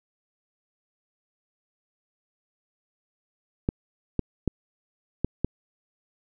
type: clicks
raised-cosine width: 3 ms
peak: -10 dBFS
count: 5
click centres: 3.689 / 4.193 / 4.477 / 5.246 / 5.446 s
effects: none